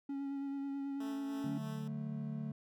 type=tone with vibrato; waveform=triangle; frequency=277.4 Hz; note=C#4; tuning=1 cent sharp; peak=-35 dBFS; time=0.09-1.58 s; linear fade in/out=5 ms; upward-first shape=sine; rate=9.2 Hz; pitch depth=17 cents each way
type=tone with tremolo; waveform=10% pulse; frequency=219.4 Hz; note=A3; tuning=5 cents flat; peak=-39 dBFS; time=1-1.88 s; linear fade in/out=5 ms; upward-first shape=sine; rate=3.2 Hz; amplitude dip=45%
type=chord; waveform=triangle; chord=D major; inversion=none; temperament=equal; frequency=146.83 / 185 / 220 Hz; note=D3 / F#3 / A3; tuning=0 / 0 / 0 cents; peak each=-39 / -45 / -39 dBFS; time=1.44-2.52 s; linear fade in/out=5 ms
effects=none